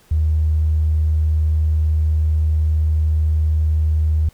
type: tone with tanh clipping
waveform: triangle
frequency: 77.78 Hz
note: D#2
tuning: in tune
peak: -13 dBFS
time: 0.11-4.29 s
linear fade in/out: 5 ms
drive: 2 dB
effects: pink hiss -53 dBFS RMS until 4.33 s